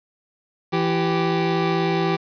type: tone pair together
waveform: 25% pulse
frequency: 166.8 / 389.9 Hz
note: E3 / G4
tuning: +21 / -9 cents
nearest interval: octave + minor third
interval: 1470 cents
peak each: -18 dBFS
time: 0.72-2.17 s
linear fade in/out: 20 ms
effects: resampled to 11025 Hz + 7-bit